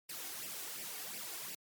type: noise with flanger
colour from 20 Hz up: white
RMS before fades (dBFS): -44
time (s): 0.09-1.55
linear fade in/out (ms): 5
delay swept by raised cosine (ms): 0.37 to 2.77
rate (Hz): 2.8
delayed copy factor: +0.7
effects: high-pass 150 Hz 12 dB/octave + MP3 96 kbps